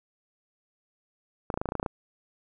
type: clicks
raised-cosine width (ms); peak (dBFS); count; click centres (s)
1; -15; 11; 1.502 / 1.541 / 1.575 / 1.615 / 1.657 / 1.689 / 1.721 / 1.753 / 1.798 / 1.829 / 1.862
effects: none